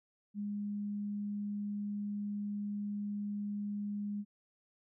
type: tone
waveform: sine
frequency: 205.3 Hz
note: G#3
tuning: 20 cents flat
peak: -35 dBFS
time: 0.34-4.25 s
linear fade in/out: 50 ms
effects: none

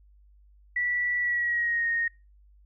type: tone with pitch glide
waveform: sine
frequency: 1955 to 1858.1 Hz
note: B6 to A#6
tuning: -18 to -6 cents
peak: -24 dBFS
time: 0.76-2.08 s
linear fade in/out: 5 ms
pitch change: -88 cents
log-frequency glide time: 1.18-1.87 s
effects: noise-tail reverb RT60 0.3 s tail -26 dB re dry + added 50 Hz sine -54 dBFS peak until 2.65 s

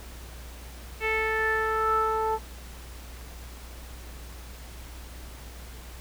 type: tone with low-pass filter sweep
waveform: sawtooth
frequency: 440 Hz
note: A4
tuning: in tune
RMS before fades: -26 dBFS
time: 1-2.39 s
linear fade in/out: 50 ms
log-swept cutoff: 2400 to 1000 Hz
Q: 7.2
effects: added 60 Hz sine -41 dBFS peak until 6 s + pink hiss -47 dBFS RMS until 6 s

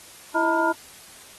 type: tone cluster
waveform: sine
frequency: 332.1 / 637 / 910 / 982 / 1415 Hz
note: E4 / D#5 / A#5 / B5 / F6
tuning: +13 / +41 / -42 / -10 / +22 cents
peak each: -25 dBFS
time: 0.34-0.73 s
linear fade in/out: 20 ms
effects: white hiss -46 dBFS RMS until 1.38 s + AAC 32 kbps

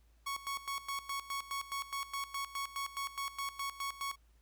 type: tone with tremolo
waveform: sawtooth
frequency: 1108.7 Hz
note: C#6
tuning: in tune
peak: -32 dBFS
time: 0.26-4.16 s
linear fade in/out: 10 ms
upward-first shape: square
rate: 4.8 Hz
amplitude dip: 80%
effects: added 56 Hz sine -63 dBFS peak until 4.41 s + pink hiss -75 dBFS RMS until 4.41 s

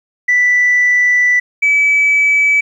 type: tone pair in turn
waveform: sine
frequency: 1975.5 / 2295 Hz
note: B6 / D7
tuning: 0 / -40 cents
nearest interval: minor third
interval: 260 cents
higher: second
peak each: -7 dBFS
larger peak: neither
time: 0.28-1.4 / 1.62-2.61 s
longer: first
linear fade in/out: 10 ms
effects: tanh soft clip ceiling -5 dBFS + 8-bit

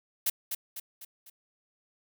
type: noise with echo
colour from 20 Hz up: blue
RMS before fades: -27 dBFS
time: 0.26-0.3 s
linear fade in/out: 5 ms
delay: 250 ms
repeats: 4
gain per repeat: -6 dB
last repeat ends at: 1.3 s
effects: none

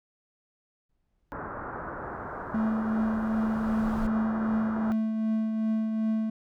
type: noise with exponential growth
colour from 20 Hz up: brown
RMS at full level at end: -36 dBFS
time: 0.89-4.07 s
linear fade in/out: 5 ms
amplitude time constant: 690 ms
type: low-pass noise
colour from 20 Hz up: white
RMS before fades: -37 dBFS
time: 1.32-4.92 s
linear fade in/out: 0 ms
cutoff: 1500 Hz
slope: 48 dB/octave
type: tone with tremolo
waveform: triangle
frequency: 220 Hz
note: A3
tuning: in tune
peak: -21 dBFS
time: 2.54-6.3 s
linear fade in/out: 5 ms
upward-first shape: triangle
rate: 2.6 Hz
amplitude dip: 40%
effects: none

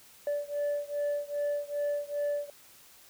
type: beating tone pair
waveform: sine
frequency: 580 / 582.5 Hz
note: D5 / D5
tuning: -22 / -14 cents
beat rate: 2.5 Hz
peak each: -30 / -31 dBFS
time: 0.27-2.5 s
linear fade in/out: 2 ms
effects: tanh soft clip ceiling -26 dBFS + white hiss -56 dBFS RMS until 3.09 s

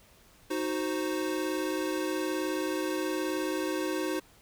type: chord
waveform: square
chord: C diminished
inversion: first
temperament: equal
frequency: 311.1 / 370 / 523.3 Hz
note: Eb4 / Gb4 / C5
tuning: 0 / 0 / 0 cents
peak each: -33 / -34 / -37 dBFS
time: 0.5-4.2 s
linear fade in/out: 10 ms
effects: pink hiss -59 dBFS RMS until 4.41 s

